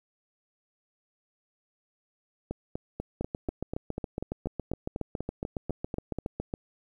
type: two click trains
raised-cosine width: 2 ms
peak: -19 / -18 dBFS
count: 16 / 25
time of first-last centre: 2.51-6.186 / 3.21-6.539 s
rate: 4.08 / 7.21 Hz
effects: 10-bit